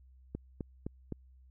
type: click train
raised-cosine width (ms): 3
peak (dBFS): -24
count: 4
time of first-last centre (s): 0.35-1.123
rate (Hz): 3.88
effects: added 64 Hz sine -56 dBFS peak until 1.5 s